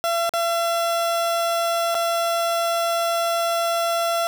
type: tone with dropouts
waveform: 30% pulse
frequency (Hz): 677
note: E5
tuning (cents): +46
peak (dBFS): -17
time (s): 0.04-4.27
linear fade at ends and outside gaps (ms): 0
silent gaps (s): 0.293-0.337 / 1.945-1.951
effects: none